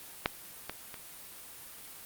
clicks, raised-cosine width 0.3 ms, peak -10 / -19 / -26 dBFS, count 3, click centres 0.259 / 0.696 / 0.942 s, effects white hiss -48 dBFS RMS until 2.05 s + Opus 32 kbps

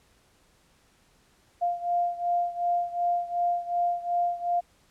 sine beating tone pair, 698.5 / 701.2 Hz, F5 / F5, 0 / +7 cents, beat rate 2.7 Hz, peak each -26 / -29 dBFS, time 1.61-4.61 s, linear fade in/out 20 ms, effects pink hiss -63 dBFS RMS until 4.9 s + low-pass 11000 Hz 12 dB/octave

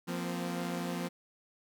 sawtooth chord, F suspended fourth, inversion none, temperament equal with one note detuned, 174.61 / 233.1 / 258.6 Hz, F3 / Bb3 / C4, 0 / 0 / -20 cents, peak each -32 / -37 / -36 dBFS, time 0.07-1.09 s, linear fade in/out 20 ms, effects none

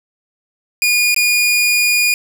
sawtooth tone with dropouts, 2440 Hz, D#7, 34 cents flat, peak -8 dBFS, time 0.82-2.14 s, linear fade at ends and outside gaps 1 ms, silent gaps 1.145-1.163 s, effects none

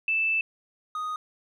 sine / triangle tone pair in turn, 2640 / 1243.6 Hz, E7 / D#6, +2 / -1 cents, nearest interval octave + minor second, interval 1303 cents, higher first, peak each -22 / -27 dBFS, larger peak first, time 0.08-0.41 / 0.95-1.16 s, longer first, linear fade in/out 2 ms, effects none

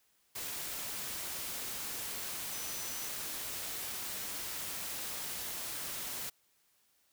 sine tone in noise, 6000 Hz, F#8, 23 cents sharp, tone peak -46 dBFS, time 2.52-3.09 s, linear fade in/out 10 ms, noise white, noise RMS -40 dBFS, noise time 0.35-6.3 s, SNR -9 dB, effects white hiss -72 dBFS RMS until 7.12 s

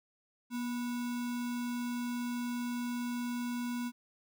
sine tone with sample-and-hold, 241.3 Hz, B3, 40 cents flat, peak -33 dBFS, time 0.5-3.92 s, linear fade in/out 50 ms, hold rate 1225 Hz, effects none

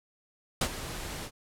pink noise with ADSR envelope, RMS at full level -25 dBFS, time 0.61-1.31 s, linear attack 5 ms, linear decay 63 ms, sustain -13 dB, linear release 69 ms, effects low-pass 12000 Hz 12 dB/octave

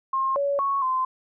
sine tone with pitch steps, 1067 / 564 / 1106 / 1035 Hz, C6 / C#5 / C#6 / C6, +34 / +30 / -4 / -19 cents, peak -21 dBFS, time 0.13-1.05 s, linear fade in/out 5 ms, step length 230 ms, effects none

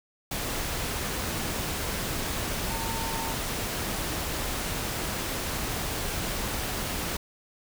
sine tone in noise, 906 Hz, A#5, 50 cents flat, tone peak -35 dBFS, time 2.7-3.33 s, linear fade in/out 5 ms, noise pink, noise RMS -31 dBFS, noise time 0.31-7.17 s, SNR -7 dB, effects none

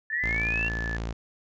sine tone with pitch glide, 1756 to 1732.8 Hz, A6 to A6, -4 to -27 cents, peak -31 dBFS, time 0.1-0.97 s, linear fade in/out 2 ms, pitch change -23 cents, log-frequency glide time 0.29-0.51 s
sine linear sweep, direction up, 1835 to 2765 Hz, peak -26 dBFS, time 0.12-0.69 s, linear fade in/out 10 ms
sawtooth tone, 56.4 Hz, A1, 44 cents sharp, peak -26 dBFS, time 0.23-1.13 s, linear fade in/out 10 ms
effects resampled to 16000 Hz

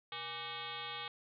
sine tone with frequency modulation, 2217 Hz, C#7, in tune, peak -40 dBFS, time 0.12-1.08 s, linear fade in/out 2 ms, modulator 348 Hz, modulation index 4.5, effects none

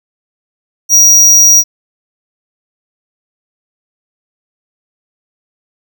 square tone, 5750 Hz, F8, 50 cents sharp, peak -3 dBFS, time 0.89-1.64 s, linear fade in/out 50 ms, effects none

